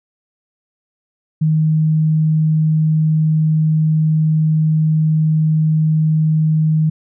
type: tone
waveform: sine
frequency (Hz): 156.5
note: D#3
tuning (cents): +10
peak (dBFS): -11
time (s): 1.41-6.9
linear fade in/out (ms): 10
effects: none